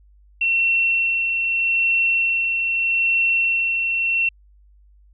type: tone with tremolo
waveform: sine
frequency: 2713 Hz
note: E7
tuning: 49 cents sharp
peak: -15 dBFS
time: 0.41-4.29 s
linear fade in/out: 5 ms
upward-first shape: sine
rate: 0.8 Hz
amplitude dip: 35%
effects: added 50 Hz sine -49 dBFS peak until 5.13 s